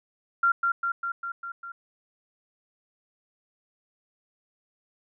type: tone with echo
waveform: sine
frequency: 1382 Hz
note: F6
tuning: 19 cents flat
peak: -18 dBFS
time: 0.43-0.52 s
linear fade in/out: 5 ms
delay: 200 ms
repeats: 6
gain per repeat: -3 dB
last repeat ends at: 1.72 s
effects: none